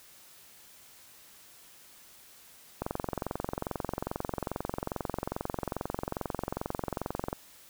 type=click train; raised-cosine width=1 ms; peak=-17 dBFS; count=102; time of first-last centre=2.82-7.329 s; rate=22.4 Hz; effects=white hiss -55 dBFS RMS until 7.69 s